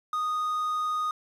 triangle tone with quantisation, 1239 Hz, D#6, 8 cents flat, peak -24 dBFS, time 0.13-1.11 s, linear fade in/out 2 ms, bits 9, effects resampled to 32000 Hz

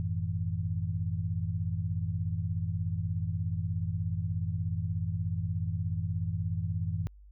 sine tone cluster, 91.2 / 107.9 / 161.6 Hz, F#2 / A2 / E3, -24 / -33 / -34 cents, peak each -32 / -34 / -35 dBFS, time 0-7.07 s, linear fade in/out 0 ms, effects added 50 Hz sine -50 dBFS peak until 7.31 s

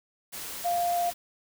sine tone in noise, 698.5 Hz, F5, in tune, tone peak -24 dBFS, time 0.64-1.11 s, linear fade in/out 20 ms, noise white, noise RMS -38 dBFS, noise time 0.32-1.14 s, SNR +11 dB, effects none

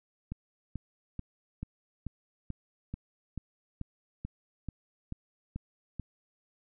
click train, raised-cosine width 5 ms, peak -24 dBFS, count 14, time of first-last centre 0.32-5.997 s, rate 2.29 Hz, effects none

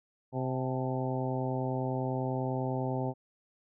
harmonic tone with a mistuned harmonic, 130 Hz, C3, 11 cents flat, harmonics 1 / 2 / 3 / 4 / 5 / 6 / 7, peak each -33 / -36 / -38 / -39 / -40 / -41 / -41 dBFS, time 0.32-3.14 s, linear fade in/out 50 ms, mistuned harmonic 7, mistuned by -57 cents, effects none

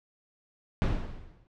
brown noise with exponential decay, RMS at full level -22 dBFS, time 0.82-1.47 s, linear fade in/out 0 ms, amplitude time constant 140 ms, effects low-pass 4000 Hz 12 dB/octave

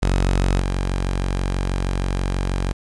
sawtooth tone with level steps, 46.25 Hz, F#1, in tune, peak -12 / -16 dBFS, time 0.02-2.73 s, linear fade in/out 10 ms, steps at 0.6 s, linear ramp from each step 5 ms, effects resampled to 22050 Hz + 7-bit

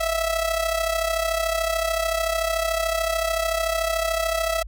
sawtooth tone with amplitude modulation, 656 Hz, E5, 9 cents flat, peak -15 dBFS, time 0-4.63 s, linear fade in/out 10 ms, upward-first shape sine, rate 33.6 Hz, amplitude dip 65%, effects added 50 Hz sine -34 dBFS peak until 4.67 s

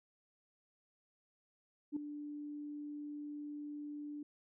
sine tone with ADSR envelope, 294.2 Hz, D4, 3 cents sharp, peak -31 dBFS, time 1.92-4.23 s, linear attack 44 ms, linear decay 3 ms, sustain -11 dB, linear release 4 ms, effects tanh soft clip ceiling -29 dBFS

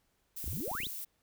violet noise, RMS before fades -41 dBFS, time 0.36-1.05 s, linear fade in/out 10 ms
clicks, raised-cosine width 3 ms, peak -34 dBFS, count 11, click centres 0.442 / 0.479 / 0.531 / 0.572 / 0.604 / 0.678 / 0.715 / 0.751 / 0.803 / 0.834 / 0.869 s
sine exponential sweep, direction up, 55 to 4186 Hz, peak -36 dBFS, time 0.46-0.87 s, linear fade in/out 5 ms
effects pink hiss -75 dBFS RMS until 1.22 s

